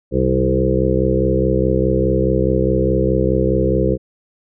harmonic tone with a mistuned harmonic, 64.8 Hz, C2, 16 cents flat, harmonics 1 / 2 / 3 / 5 / 6 / 7 / 8, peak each -21 / -21 / -21 / -21 / -21 / -21 / -21 dBFS, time 0.11-3.98 s, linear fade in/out 50 ms, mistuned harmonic 2, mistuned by -17 cents, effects none

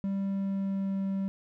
triangle tone with pitch glide, 196 to 194.2 Hz, G3 to G3, 0 to -16 cents, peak -26 dBFS, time 0.04-1.28 s, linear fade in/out 0 ms, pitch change -16 cents, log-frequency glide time 0.25-1.06 s, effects none

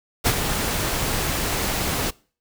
pink noise with ADSR envelope, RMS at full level -17 dBFS, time 0.24-2.11 s, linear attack 28 ms, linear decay 59 ms, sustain -7 dB, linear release 15 ms, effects noise-tail reverb RT60 0.4 s tail -23 dB re dry

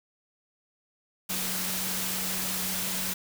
sine tone in noise, 186 Hz, F#3, 9 cents sharp, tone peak -39 dBFS, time 1.29-3.14 s, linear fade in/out 10 ms, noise white, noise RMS -31 dBFS, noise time 1.29-3.14 s, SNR -11 dB, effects none

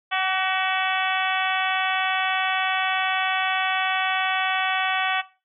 harmonic tone with a mistuned harmonic, 376.7 Hz, F#4, 31 cents sharp, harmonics 2 / 3 / 4 / 5 / 6 / 7 / 8 / 9, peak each -26 / -28 / -29 / -30 / -31 / -31 / -32 / -33 dBFS, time 0.11-5.22 s, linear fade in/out 20 ms, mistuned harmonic 3, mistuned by +23 cents, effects noise-tail reverb RT60 0.3 s tail -17 dB re dry

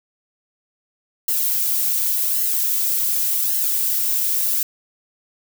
violet noise with flanger, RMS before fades -20 dBFS, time 1.28-4.63 s, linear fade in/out 2 ms, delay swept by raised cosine 0.83 to 3.33 ms, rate 0.88 Hz, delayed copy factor -0.55, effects none

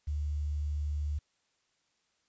sine tone with quantisation, 73.9 Hz, D2, 11 cents sharp, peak -30 dBFS, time 0.07-1.19 s, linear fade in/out 10 ms, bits 10, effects white hiss -75 dBFS RMS until 2.28 s + resampled to 16000 Hz

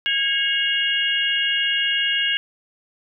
harmonic tone with a mistuned harmonic, 547 Hz, C#5, 23 cents flat, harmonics 3 / 4 / 5 / 6, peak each -24 / -28 / -20 / -30 dBFS, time 0.06-2.37 s, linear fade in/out 0 ms, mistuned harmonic 5, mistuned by +68 cents, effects none

